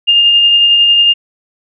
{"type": "tone with tremolo", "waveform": "sine", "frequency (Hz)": 2818, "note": "F7", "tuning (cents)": 15, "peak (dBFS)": -4, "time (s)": [0.07, 1.14], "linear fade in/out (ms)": 20, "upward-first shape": "sine", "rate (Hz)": 11, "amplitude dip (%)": 25, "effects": []}